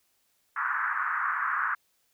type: band-pass noise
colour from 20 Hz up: pink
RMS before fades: -29 dBFS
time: 0.56-1.75 s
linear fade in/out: 5 ms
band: 1100 to 1700 Hz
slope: 48 dB/octave
effects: white hiss -71 dBFS RMS until 2.13 s